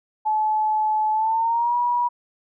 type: tone with pitch glide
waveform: sine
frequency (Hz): 861 to 966.4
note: A5 to B5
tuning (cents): -38 to -38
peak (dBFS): -18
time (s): 0.25-2.09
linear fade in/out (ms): 20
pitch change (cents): +200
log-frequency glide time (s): 1.12-1.76
effects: none